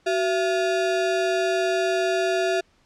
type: ring-modulated tone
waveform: square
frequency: 523.3 Hz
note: C5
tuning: in tune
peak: -18 dBFS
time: 0.06-2.61 s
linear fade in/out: 10 ms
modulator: 148 Hz
effects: pink hiss -62 dBFS RMS until 2.85 s + low-pass 6000 Hz 12 dB/octave